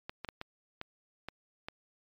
clicks, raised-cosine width 0.3 ms, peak -23 dBFS, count 7, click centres 0.095 / 0.247 / 0.288 / 0.414 / 0.814 / 1.286 / 1.685 s, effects MP3 96 kbps

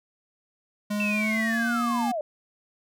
square tone with pitch glide, 207.7 to 237.2 Hz, G#3 to A#3, 0 to +30 cents, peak -26 dBFS, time 0.9-2.12 s, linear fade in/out 10 ms, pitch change +230 cents, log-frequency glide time 1.08-1.74 s
sine linear sweep, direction down, 2690 to 577 Hz, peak -26 dBFS, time 1-2.21 s, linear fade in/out 2 ms
effects none

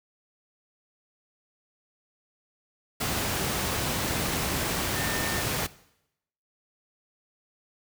sine tone in noise, 1807 Hz, A6, 46 cents sharp, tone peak -35 dBFS, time 4.95-5.42 s, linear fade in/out 10 ms, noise pink, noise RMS -28 dBFS, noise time 3-5.67 s, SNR -10 dB, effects noise-tail reverb RT60 0.8 s tail -19 dB re dry + high-pass 60 Hz 12 dB/octave

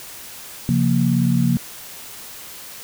sine chord, Bb minor, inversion first, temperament equal with one note detuned, 135.19 / 174.61 / 233.1 Hz, Db3 / F3 / Bb3, -43 / 0 / 0 cents, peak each -19 dBFS, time 0.69-1.57 s, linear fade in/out 0 ms, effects white hiss -37 dBFS RMS until 2.83 s

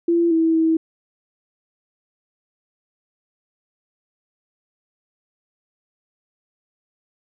sine tone with pitch steps, 339.6 / 325.5 / 323.1 Hz, F4 / E4 / E4, -48 / -22 / -35 cents, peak -14 dBFS, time 0.08-0.77 s, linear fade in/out 5 ms, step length 230 ms, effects none

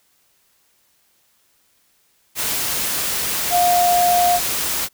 sine tone in noise, 708 Hz, F5, 23 cents sharp, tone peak -13 dBFS, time 3.5-4.4 s, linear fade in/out 50 ms, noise white, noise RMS -22 dBFS, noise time 2.35-4.89 s, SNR +6 dB, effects white hiss -61 dBFS RMS until 4.93 s

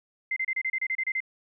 sine tone bursts, 2079 Hz, C7, 12 cents flat, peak -25 dBFS, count 11, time 0.31-1.204 s, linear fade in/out 5 ms, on 54 ms, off 30 ms, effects none

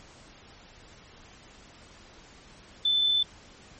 sine tone with amplitude modulation, 3520 Hz, A7, in tune, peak -20 dBFS, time 2.85-3.23 s, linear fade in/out 5 ms, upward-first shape sine, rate 40.6 Hz, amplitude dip 25%, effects pink hiss -52 dBFS RMS until 3.79 s + MP3 32 kbps

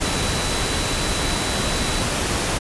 sine tone in noise, 3951 Hz, B7, in tune, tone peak -31 dBFS, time 0.04-2.04 s, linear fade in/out 20 ms, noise pink, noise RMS -22 dBFS, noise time 0-2.59 s, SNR -12 dB, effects resampled to 24000 Hz

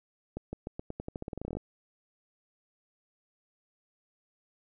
accelerating click train, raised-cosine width 2 ms, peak -23 dBFS, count 19, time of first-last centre 0.37-1.57 s, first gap 160 ms, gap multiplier 0.88, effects none

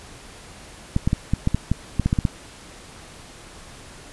clicks, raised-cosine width 5 ms, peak -6 dBFS, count 12, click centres 0.964 / 1.075 / 1.131 / 1.336 / 1.474 / 1.546 / 1.716 / 1.997 / 2.06 / 2.129 / 2.188 / 2.252 s, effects pink hiss -43 dBFS RMS until 4.12 s + resampled to 24000 Hz

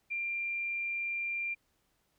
sine tone, 2381 Hz, D7, 23 cents sharp, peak -32 dBFS, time 0.1-1.55 s, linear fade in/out 20 ms, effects pink hiss -75 dBFS RMS until 2.18 s

